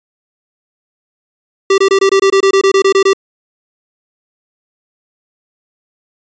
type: tone bursts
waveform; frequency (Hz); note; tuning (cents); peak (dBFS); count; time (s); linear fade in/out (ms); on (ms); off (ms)
square; 390; G4; -9; -7; 14; 1.7-3.133; 5; 81; 23
effects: resampled to 16000 Hz